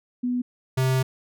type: tone pair in turn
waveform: sine / square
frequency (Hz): 246.9 / 130.56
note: B3 / C3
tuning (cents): 0 / -3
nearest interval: major seventh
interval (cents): 1103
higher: first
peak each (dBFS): -22 / -20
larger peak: second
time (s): 0.23-0.42 / 0.77-1.03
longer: second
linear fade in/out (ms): 10
effects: none